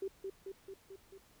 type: tone with echo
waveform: sine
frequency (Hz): 387.6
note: G4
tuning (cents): -20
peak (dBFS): -35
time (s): 0.02-0.08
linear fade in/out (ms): 5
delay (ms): 220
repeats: 5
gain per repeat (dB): -3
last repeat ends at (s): 1.18
effects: pink hiss -65 dBFS RMS until 1.4 s